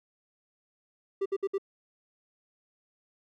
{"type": "tone bursts", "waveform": "triangle", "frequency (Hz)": 392, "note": "G4", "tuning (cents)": 0, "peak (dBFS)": -24, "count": 4, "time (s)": [1.21, 1.582], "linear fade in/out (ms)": 10, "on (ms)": 48, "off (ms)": 60, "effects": []}